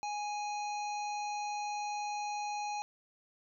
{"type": "harmonic tone", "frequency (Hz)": 830.6, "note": "G#5", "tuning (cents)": 0, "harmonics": [1, 3, 5, 7, 8], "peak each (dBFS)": [-35, -45, -49, -52, -53], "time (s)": [0.03, 2.82], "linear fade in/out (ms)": 0, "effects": []}